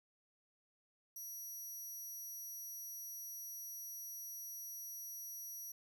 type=tone; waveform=10% pulse; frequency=5800 Hz; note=F#8; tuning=35 cents flat; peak=-40 dBFS; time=1.16-5.72 s; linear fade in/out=5 ms; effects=none